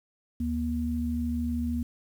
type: tone pair together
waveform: sine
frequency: 75.3 / 239.1 Hz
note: D2 / A#3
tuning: +44 / +44 cents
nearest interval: octave + minor sixth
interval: 2000 cents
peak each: -31 / -28 dBFS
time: 0.4-1.83 s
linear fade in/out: 5 ms
effects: 9-bit